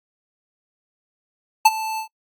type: tone with ADSR envelope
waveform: square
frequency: 880 Hz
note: A5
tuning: in tune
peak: -7 dBFS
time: 1.65-2.08 s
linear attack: 8 ms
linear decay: 36 ms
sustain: -18 dB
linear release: 96 ms
effects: noise-tail reverb RT60 0.1 s tail -24 dB re dry + Opus 48 kbps